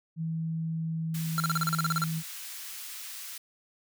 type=tone with pitch glide; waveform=sine; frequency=162.3 to 161.27 Hz; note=E3 to E3; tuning=-27 to -38 cents; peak=-29 dBFS; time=0.16-2.23 s; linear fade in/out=50 ms; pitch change=-11 cents; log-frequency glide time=0.71-1.68 s
type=high-pass noise; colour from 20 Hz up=white; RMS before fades=-41 dBFS; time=1.14-3.38 s; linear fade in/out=5 ms; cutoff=1500 Hz; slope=12 dB/octave
type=tone bursts; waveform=square; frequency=1366 Hz; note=F6; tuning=39 cents flat; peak=-26 dBFS; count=12; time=1.38-2.039 s; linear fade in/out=0 ms; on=21 ms; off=37 ms
effects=none